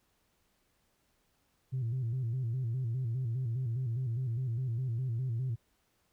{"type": "tone with vibrato", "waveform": "sine", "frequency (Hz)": 122.1, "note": "B2", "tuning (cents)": -19, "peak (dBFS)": -29, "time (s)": [1.72, 5.56], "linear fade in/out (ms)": 20, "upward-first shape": "square", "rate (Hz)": 4.9, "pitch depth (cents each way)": 110, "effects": ["tanh soft clip ceiling -28 dBFS", "pink hiss -74 dBFS RMS until 6.12 s"]}